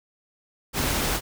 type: noise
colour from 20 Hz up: pink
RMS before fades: -25 dBFS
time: 0.73-1.21 s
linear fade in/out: 50 ms
effects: none